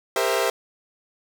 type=chord; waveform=sawtooth; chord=C dominant seventh; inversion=second; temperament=equal with one note detuned; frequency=400 / 466.2 / 523.3 / 659.3 Hz; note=G4 / Bb4 / C5 / E5; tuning=+35 / 0 / 0 / 0 cents; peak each=-22 dBFS; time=0.16-0.5 s; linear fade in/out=2 ms; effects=none